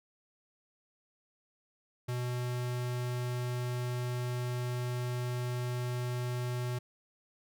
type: tone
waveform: square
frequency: 123.47 Hz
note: B2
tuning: in tune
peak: -33 dBFS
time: 2.08-6.79 s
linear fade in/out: 10 ms
effects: none